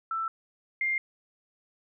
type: tone pair in turn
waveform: sine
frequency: 1329 / 2110 Hz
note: E6 / C7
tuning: +14 / +14 cents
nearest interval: minor sixth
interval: 800 cents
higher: second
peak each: -28 / -25 dBFS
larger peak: second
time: 0.11-0.28 / 0.81-0.98 s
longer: neither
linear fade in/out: 2 ms
effects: none